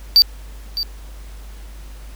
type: tone with echo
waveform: triangle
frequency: 4640 Hz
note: D8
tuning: 22 cents flat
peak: -5 dBFS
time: 0.16-0.22 s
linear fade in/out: 0 ms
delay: 610 ms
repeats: 1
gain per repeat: -13 dB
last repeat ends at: 0.83 s
effects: added 50 Hz sine -33 dBFS peak until 2.15 s + pink hiss -46 dBFS RMS until 2.15 s